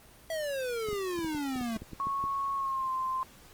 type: exponential sweep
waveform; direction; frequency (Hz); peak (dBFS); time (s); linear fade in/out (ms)
square; down; 659.3 to 219.6; -32; 0.3-1.77; 2
type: clicks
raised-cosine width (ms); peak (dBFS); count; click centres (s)
3; -28; 12; 0.887 / 0.93 / 1.19 / 1.247 / 1.348 / 1.559 / 1.611 / 1.763 / 1.82 / 1.933 / 2.07 / 2.24
type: tone with pitch glide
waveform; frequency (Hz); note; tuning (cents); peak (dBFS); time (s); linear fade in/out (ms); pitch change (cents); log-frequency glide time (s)
sine; 1102 to 1043.2; C#6 to C6; -11 to -5; -29; 2-3.23; 0; -94; 2.55-2.91
effects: pink hiss -55 dBFS RMS until 3.53 s + Opus 24 kbps